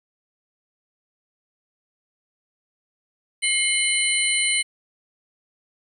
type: tone cluster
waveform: sine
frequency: 2148 / 3018 / 4096 / 9110 Hz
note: C7 / F#7 / C8 / C#9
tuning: +45 / +34 / -38 / +46 cents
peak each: -22 / -27 / -28 / -23 dBFS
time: 3.42-4.63 s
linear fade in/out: 20 ms
effects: 9-bit